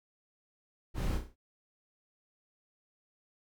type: noise with echo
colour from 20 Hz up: brown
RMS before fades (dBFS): -31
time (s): 0.94-1.2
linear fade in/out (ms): 50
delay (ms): 32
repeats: 5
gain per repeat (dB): -6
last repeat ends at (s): 1.36
effects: MP3 96 kbps